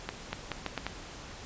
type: accelerating click train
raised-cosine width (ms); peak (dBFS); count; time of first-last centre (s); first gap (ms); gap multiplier
0.3; -16; 6; 0.09-0.866; 240; 0.78
effects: pink hiss -45 dBFS RMS until 1.45 s + resampled to 16000 Hz